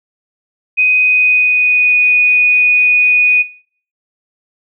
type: tone with pitch glide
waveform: sine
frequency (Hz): 2503 to 2476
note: D#7 to D#7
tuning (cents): +10 to -9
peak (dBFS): -8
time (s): 0.77-3.43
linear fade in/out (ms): 20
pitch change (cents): -19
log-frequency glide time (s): 1-1.97
effects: noise-tail reverb RT60 0.5 s tail -19 dB re dry